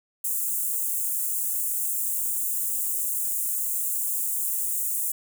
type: high-pass noise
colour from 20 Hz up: white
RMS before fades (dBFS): -27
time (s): 0.24-5.12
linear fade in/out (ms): 5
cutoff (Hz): 7300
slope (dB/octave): 48
effects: none